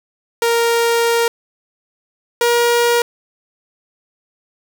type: tone pair in turn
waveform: sawtooth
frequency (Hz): 466.2 / 474.9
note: A#4 / A#4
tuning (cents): 0 / +32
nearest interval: unison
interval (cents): 32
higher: second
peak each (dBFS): -9 / -8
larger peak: second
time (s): 0.42-1.28 / 2.41-3.02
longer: first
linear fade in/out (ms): 2
effects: none